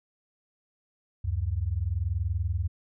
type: tone pair together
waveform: sine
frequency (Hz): 73.9 / 94.39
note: D2 / F#2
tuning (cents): +11 / +35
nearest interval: major third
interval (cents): 424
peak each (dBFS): -29 / -28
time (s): 1.24-2.68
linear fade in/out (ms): 10
effects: none